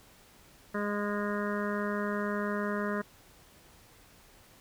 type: harmonic tone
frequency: 205.8 Hz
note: G#3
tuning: 16 cents flat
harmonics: 1 / 2 / 3 / 5 / 6 / 7 / 8 / 9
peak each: -33 / -36 / -38 / -40 / -41 / -41 / -42 / -43 dBFS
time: 0.74-3.02 s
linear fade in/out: 10 ms
effects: pink hiss -58 dBFS RMS until 4.6 s